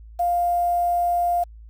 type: tone with quantisation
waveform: sine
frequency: 700 Hz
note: F5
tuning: 4 cents sharp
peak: -18 dBFS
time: 0.19-1.44 s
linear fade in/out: 10 ms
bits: 7
effects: added 55 Hz sine -40 dBFS peak until 1.69 s